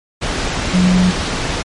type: tone in noise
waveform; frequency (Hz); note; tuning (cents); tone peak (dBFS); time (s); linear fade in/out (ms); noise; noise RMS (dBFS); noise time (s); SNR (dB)
sine; 182.1; F#3; -27; -9; 0.73-1.12; 20; pink; -19; 0.21-1.63; +7
effects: low-pass 6000 Hz 12 dB/octave + MP3 48 kbps